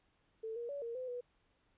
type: tone with pitch steps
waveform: sine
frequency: 444.4 / 472.6 / 568 / 465.7 / 510 / 489.6 Hz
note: A4 / A#4 / C#5 / A#4 / C5 / B4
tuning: +17 / +24 / +42 / -2 / -44 / -15 cents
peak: -39 dBFS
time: 0.43-1.21 s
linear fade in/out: 10 ms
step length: 130 ms
effects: pink hiss -75 dBFS RMS until 1.77 s + resampled to 8000 Hz